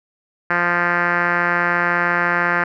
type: tone with low-pass filter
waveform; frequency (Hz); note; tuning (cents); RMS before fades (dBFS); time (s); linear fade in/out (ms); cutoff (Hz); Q
5% pulse; 174.2; F3; -4; -18; 0.5-2.64; 5; 1700; 3.2
effects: none